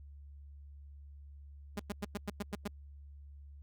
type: tone bursts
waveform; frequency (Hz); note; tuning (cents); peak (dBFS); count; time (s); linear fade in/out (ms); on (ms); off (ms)
sawtooth; 203.9; G#3; -32; -31; 8; 1.77-2.678; 5; 26; 100
effects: added 71 Hz sine -49 dBFS peak until 3.62 s + Opus 48 kbps